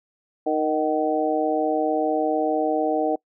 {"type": "harmonic tone with a mistuned harmonic", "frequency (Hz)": 155.56, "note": "D#3", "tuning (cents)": 0, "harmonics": [2, 3, 4, 5], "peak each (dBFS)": [-25, -25, -25, -25], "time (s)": [0.46, 3.16], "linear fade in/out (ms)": 10, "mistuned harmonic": 5, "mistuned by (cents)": -40, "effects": ["noise-tail reverb RT60 0.1 s tail -24 dB re dry"]}